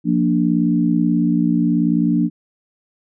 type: chord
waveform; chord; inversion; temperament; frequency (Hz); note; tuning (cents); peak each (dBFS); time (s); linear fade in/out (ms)
sine; Bb major; second; equal; 174.61 / 233.1 / 293.7; F3 / Bb3 / D4; 0 / 0 / 0; -18; 0.04-2.3; 50
effects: none